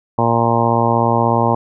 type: harmonic tone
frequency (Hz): 116.6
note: A#2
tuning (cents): +1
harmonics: 1 / 2 / 3 / 4 / 5 / 6 / 7 / 8 / 9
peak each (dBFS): -19 / -20 / -23 / -22 / -21 / -23 / -20 / -19 / -22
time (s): 0.18-1.55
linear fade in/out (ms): 5
effects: none

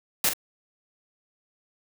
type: noise with echo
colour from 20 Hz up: white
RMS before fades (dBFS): -22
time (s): 0.24-0.29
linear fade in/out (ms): 2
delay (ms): 45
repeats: 1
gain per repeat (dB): -8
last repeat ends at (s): 0.335
effects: none

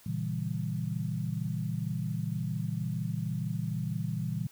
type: chord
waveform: sine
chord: A# diminished seventh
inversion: none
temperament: equal with one note detuned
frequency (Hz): 116.54 / 138.59 / 162.92 / 196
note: A#2 / C#3 / E3 / G3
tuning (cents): 0 / 0 / -20 / 0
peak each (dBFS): -35 / -37 / -34 / -38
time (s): 0.06-4.47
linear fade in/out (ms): 5
effects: white hiss -58 dBFS RMS until 4.51 s

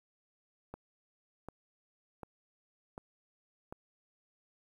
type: click train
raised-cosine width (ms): 1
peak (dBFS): -29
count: 5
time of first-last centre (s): 0.74-3.725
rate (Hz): 1.34
effects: 10-bit

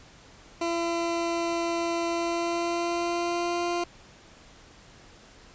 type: tone with pitch glide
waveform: 20% pulse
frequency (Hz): 338.3 to 347.2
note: E4 to F4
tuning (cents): +45 to -10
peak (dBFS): -21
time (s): 0.61-3.84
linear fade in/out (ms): 5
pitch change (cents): +45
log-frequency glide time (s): 2.07-3.66
effects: pink hiss -52 dBFS RMS until 5.54 s + resampled to 16000 Hz

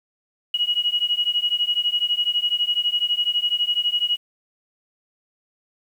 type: beating tone pair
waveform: sine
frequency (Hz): 2900 / 2912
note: F#7 / F#7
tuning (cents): -35 / -28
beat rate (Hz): 12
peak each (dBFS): -22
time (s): 0.54-4.17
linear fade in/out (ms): 5
effects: 8-bit

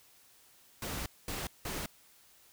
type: noise bursts at uneven times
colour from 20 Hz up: pink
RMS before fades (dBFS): -38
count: 3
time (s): 0.82-1.06 / 1.28-1.47 / 1.65-1.86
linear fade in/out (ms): 2
effects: white hiss -62 dBFS RMS until 2.52 s

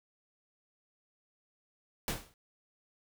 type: noise with exponential decay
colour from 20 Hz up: pink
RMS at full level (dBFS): -30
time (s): 2.08-2.34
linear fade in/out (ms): 1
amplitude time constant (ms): 55
effects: none

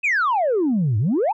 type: exponential two-way sweep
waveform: sine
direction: down then up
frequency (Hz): 2637 to 98.9 to 957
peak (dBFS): -15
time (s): 0.03-1.33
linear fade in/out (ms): 20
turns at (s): 0.98
effects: tanh soft clip ceiling -14 dBFS

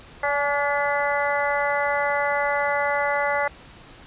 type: harmonic tone with a mistuned harmonic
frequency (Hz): 287.3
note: D4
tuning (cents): -38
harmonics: 2 / 3 / 4 / 5 / 6 / 7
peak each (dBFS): -25 / -26 / -30 / -29 / -31 / -27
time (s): 0.23-3.48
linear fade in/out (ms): 5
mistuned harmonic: 3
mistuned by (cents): -22
effects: pink hiss -46 dBFS RMS until 4.06 s + resampled to 8000 Hz

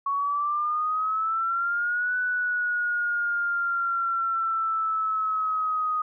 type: exponential two-way sweep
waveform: sine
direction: up then down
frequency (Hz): 1108.7 to 1491 to 1244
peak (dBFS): -23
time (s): 0.06-6.02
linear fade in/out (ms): 5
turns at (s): 2.17
effects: none

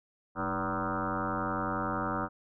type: tone with frequency modulation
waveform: sine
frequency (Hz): 761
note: F#5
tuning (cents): +48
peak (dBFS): -29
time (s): 0.35-2.29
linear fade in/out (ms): 50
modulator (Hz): 90.9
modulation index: 7.2
effects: none

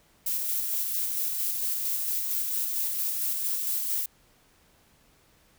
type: noise with tremolo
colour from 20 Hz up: violet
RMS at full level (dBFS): -28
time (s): 0.26-4.06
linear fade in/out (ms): 5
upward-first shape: square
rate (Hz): 4.4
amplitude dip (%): 25
effects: pink hiss -62 dBFS RMS until 5.58 s

